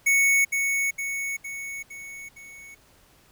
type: tone with echo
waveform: square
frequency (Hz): 2217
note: C#7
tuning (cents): 0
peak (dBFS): -18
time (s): 0.06-0.45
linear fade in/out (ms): 10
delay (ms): 460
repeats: 5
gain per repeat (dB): -5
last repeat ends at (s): 2.75
effects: pink hiss -58 dBFS RMS until 3.31 s